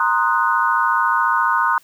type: chord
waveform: sine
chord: C half-diminished seventh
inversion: third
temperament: equal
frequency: 932.3 / 1046.5 / 1244.5 / 1480 Hz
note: Bb5 / C6 / Eb6 / Gb6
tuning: 0 / 0 / 0 / 0 cents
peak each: -20 dBFS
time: 0-1.78 s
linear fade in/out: 2 ms
effects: white hiss -53 dBFS RMS until 1.83 s

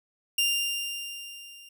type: tone with level ramp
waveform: sawtooth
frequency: 2794 Hz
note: F7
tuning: in tune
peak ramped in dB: -18 to -44 dBFS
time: 0.38-1.69 s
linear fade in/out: 5 ms
effects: none

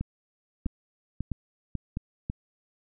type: two click trains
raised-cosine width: 5 ms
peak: -18 / -18 dBFS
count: 4 / 4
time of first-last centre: 0.66-2.299 / 0.01-1.971 s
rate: 1.83 / 1.53 Hz
effects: none

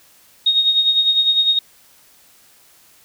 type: tone with tremolo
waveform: sine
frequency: 3729 Hz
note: A#7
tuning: in tune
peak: -10 dBFS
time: 0.46-1.59 s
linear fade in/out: 5 ms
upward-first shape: sine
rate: 9.9 Hz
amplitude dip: 60%
effects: white hiss -51 dBFS RMS until 3.04 s

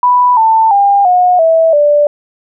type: tone with pitch steps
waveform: sine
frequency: 987.8 / 890.3 / 802.3 / 723.1 / 651.7 / 587.3 Hz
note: B5 / A5 / G5 / F#5 / E5 / D5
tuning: 0 / +20 / +40 / -40 / -20 / 0 cents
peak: -5 dBFS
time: 0.03-2.07 s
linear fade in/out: 2 ms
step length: 340 ms
effects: none

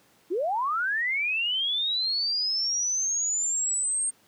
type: linear sweep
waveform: sine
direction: up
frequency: 311.1 to 8660 Hz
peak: -24 dBFS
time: 0.3-4.11 s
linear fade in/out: 20 ms
effects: pink hiss -61 dBFS RMS until 4.27 s + high-pass 150 Hz 12 dB/octave

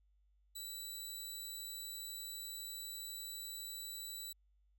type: tone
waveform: 15% pulse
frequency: 3951 Hz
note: B7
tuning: in tune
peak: -37 dBFS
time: 0.55-4.33 s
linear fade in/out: 10 ms
effects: added 50 Hz sine -69 dBFS peak until 4.78 s

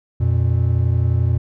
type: tone pair together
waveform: triangle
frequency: 87.31 / 118.86 Hz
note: F2 / A#2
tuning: 0 / +34 cents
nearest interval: perfect fourth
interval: 534 cents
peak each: -15 dBFS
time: 0.2-1.38 s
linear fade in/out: 10 ms
effects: none

